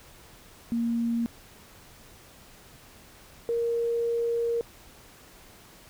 sine tone pair in turn, 233.1 / 467.4 Hz, A#3 / A#4, 0 / +5 cents, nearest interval octave, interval 1205 cents, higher second, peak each -24 dBFS, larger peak neither, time 0.72-1.26 / 3.49-4.61 s, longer second, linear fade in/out 0 ms, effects pink hiss -52 dBFS RMS until 5.89 s

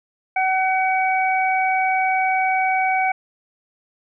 harmonic tone, 755 Hz, F#5, 35 cents sharp, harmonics 1 / 2 / 3, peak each -18 / -28 / -22 dBFS, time 0.36-3.12 s, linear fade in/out 5 ms, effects none

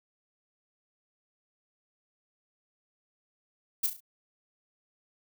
violet noise with echo, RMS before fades -26 dBFS, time 3.83-3.87 s, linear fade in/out 10 ms, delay 34 ms, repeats 4, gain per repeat -7 dB, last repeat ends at 4.006 s, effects none

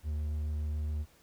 triangle tone, 75.6 Hz, D#2, 49 cents flat, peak -29 dBFS, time 0.03-1.06 s, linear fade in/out 50 ms, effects pink hiss -63 dBFS RMS until 1.22 s

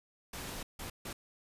pink noise bursts at uneven times, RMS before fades -42 dBFS, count 3, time 0.33-0.63 / 0.79-0.9 / 1.05-1.13 s, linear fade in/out 5 ms, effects resampled to 32000 Hz

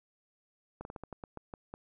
slowing click train, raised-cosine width 1 ms, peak -28 dBFS, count 10, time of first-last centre 0.81-1.739 s, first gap 41 ms, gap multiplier 1.22, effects none

